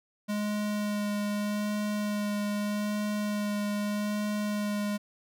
square tone with vibrato, 207.7 Hz, G#3, in tune, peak -29 dBFS, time 0.28-4.98 s, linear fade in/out 20 ms, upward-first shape sine, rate 0.81 Hz, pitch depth 12 cents each way, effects none

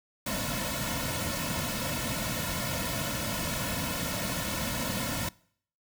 pink noise with comb filter, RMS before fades -32 dBFS, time 0.26-5.29 s, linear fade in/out 5 ms, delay 2.5 ms, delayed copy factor -0.95, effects noise-tail reverb RT60 0.6 s tail -23 dB re dry

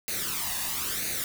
white noise with flanger, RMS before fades -31 dBFS, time 0.08-1.24 s, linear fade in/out 0 ms, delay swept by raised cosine 0.46 to 1.11 ms, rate 1 Hz, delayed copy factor +0.65, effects none

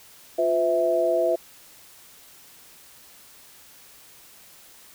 sine tone cluster, 351.3 / 507 / 656 Hz, F4 / B4 / E5, +10 / +45 / -9 cents, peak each -26 / -25 / -21 dBFS, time 0.38-1.36 s, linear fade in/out 10 ms, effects white hiss -50 dBFS RMS until 4.94 s

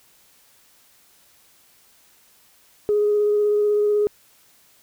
sine tone with vibrato, 416.5 Hz, G#4, 5 cents sharp, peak -15 dBFS, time 2.89-4.07 s, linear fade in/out 0 ms, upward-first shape sine, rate 16 Hz, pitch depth 11 cents each way, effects tanh soft clip ceiling -11 dBFS + white hiss -56 dBFS RMS until 4.82 s

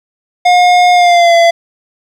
square tone with pitch glide, 716 to 678.2 Hz, F5 to E5, +43 to +49 cents, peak -5 dBFS, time 0.45-1.51 s, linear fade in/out 10 ms, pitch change -94 cents, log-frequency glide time 0.93-1.35 s, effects low-pass 5000 Hz 12 dB/octave + 7-bit

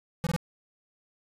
square tone bursts, 168.8 Hz, E3, 41 cents sharp, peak -26 dBFS, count 3, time 0.24-0.363 s, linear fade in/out 0 ms, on 27 ms, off 21 ms, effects resampled to 32000 Hz + 9-bit

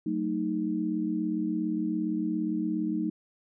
sine chord, D# diminished, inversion first, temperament just, 186.68 / 224 / 311.1 Hz, F#3 / A3 / D#4, +16 / +31 / 0 cents, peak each -33 / -32 / -29 dBFS, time 0.06-3.1 s, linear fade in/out 5 ms, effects none

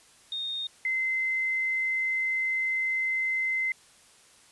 sine tone pair in turn, 3687 / 2065 Hz, A#7 / C7, -20 / -23 cents, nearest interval minor seventh, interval 1003 cents, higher first, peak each -30 / -25 dBFS, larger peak second, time 0.32-0.67 / 0.85-3.72 s, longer second, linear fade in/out 2 ms, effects white hiss -57 dBFS RMS until 4.51 s + resampled to 24000 Hz

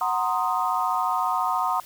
sine chord, C half-diminished seventh, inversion second, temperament equal, 740 / 932.3 / 1046.5 / 1244.5 Hz, Gb5 / Bb5 / C6 / Eb6, 0 / 0 / 0 / 0 cents, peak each -27 dBFS, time 0.01-1.8 s, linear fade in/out 2 ms, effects white hiss -47 dBFS RMS until 1.85 s

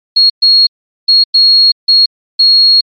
sine tone bursts at uneven times, 4300 Hz, C8, 47 cents sharp, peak -3 dBFS, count 6, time 0.16-0.3 / 0.42-0.67 / 1.08-1.24 / 1.34-1.72 / 1.88-2.06 / 2.39-2.81 s, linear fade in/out 10 ms, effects MP3 32 kbps

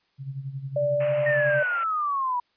sine tone with tremolo, 136 Hz, C#3, 33 cents flat, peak -28 dBFS, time 0.18-1.64 s, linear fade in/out 50 ms, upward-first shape sine, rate 11 Hz, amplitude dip 70%
sine tone with pitch glide, 585 to 593.2 Hz, D5 to D5, -7 to +17 cents, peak -21 dBFS, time 0.76-1.63 s, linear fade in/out 5 ms, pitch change +24 cents, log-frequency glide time 0.96-1.09 s
white band-pass noise, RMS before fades -39 dBFS, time 1-1.84 s, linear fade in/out 10 ms, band 490 to 2800 Hz, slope 96 dB/octave
sine exponential sweep, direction down, 1860 to 963 Hz, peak -23 dBFS, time 1.26-2.4 s, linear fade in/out 5 ms
effects white hiss -69 dBFS RMS until 2.56 s + resampled to 11025 Hz

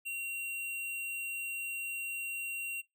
square tone, 2748 Hz, F7, 29 cents flat, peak -36 dBFS, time 0.05-2.82 s, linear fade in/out 20 ms, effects noise-tail reverb RT60 0.2 s tail -22 dB re dry

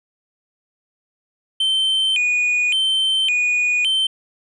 triangle tone with vibrato, 2762 Hz, F7, 20 cents flat, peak -14 dBFS, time 1.6-4.07 s, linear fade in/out 5 ms, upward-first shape square, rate 0.89 Hz, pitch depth 200 cents each way, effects resampled to 24000 Hz

